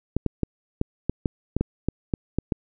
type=clicks; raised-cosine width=3 ms; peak=-9 dBFS; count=12; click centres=0.166 / 0.263 / 0.433 / 0.814 / 1.096 / 1.258 / 1.566 / 1.61 / 1.886 / 2.138 / 2.386 / 2.522 s; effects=none